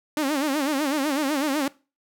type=tone with vibrato; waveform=sawtooth; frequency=287.3 Hz; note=D4; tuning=38 cents flat; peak=-18 dBFS; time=0.17-1.68 s; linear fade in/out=2 ms; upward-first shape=sine; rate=8 Hz; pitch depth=140 cents each way; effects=noise-tail reverb RT60 0.3 s tail -20 dB re dry